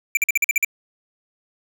square tone bursts, 2349 Hz, D7, in tune, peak -15 dBFS, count 8, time 0.15-0.647 s, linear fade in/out 2 ms, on 21 ms, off 47 ms, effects none

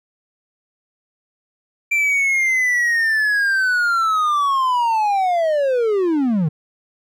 triangle linear sweep, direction down, 2361 to 143.7 Hz, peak -13 dBFS, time 1.91-6.49 s, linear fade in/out 10 ms, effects none

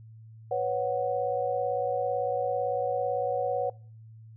sine chord, B suspended second, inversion none, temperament equal with one note detuned, 496.5 / 554.4 / 740 Hz, B4 / C#5 / F#5, +9 / 0 / 0 cents, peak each -30 dBFS, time 0.51-3.7 s, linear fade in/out 5 ms, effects noise-tail reverb RT60 0.5 s tail -24 dB re dry + added 111 Hz sine -46 dBFS peak until 4.36 s

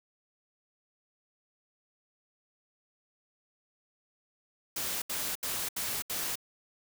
white noise bursts, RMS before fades -34 dBFS, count 5, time 4.76-6.356 s, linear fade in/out 5 ms, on 260 ms, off 74 ms, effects none

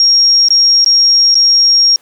sine tone with dropouts, 5580 Hz, F8, 2 cents flat, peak -5 dBFS, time 0-1.96 s, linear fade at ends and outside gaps 1 ms, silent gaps 0.485-0.505 / 0.845-0.861 / 1.344-1.353 s, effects pink hiss -50 dBFS RMS until 2.01 s + high-pass 300 Hz 12 dB/octave

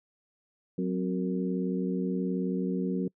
harmonic tone with a mistuned harmonic, 92.5 Hz, F#2, in tune, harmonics 2 / 3 / 4 / 5, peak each -29 / -33 / -35 / -37 dBFS, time 0.78-3.08 s, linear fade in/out 5 ms, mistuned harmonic 3, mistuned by -88 cents, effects noise-tail reverb RT60 0.1 s tail -26 dB re dry

